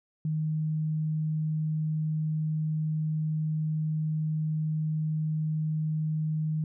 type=tone; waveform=sine; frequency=155.56 Hz; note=D#3; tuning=in tune; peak=-26 dBFS; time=0.25-6.64 s; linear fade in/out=2 ms; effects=none